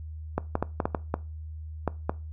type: clicks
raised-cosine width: 1 ms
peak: -11 dBFS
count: 9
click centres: 0.38 / 0.554 / 0.626 / 0.802 / 0.855 / 0.948 / 1.141 / 1.877 / 2.095 s
effects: noise-tail reverb RT60 0.3 s tail -20 dB re dry + added 78 Hz sine -36 dBFS peak until 2.32 s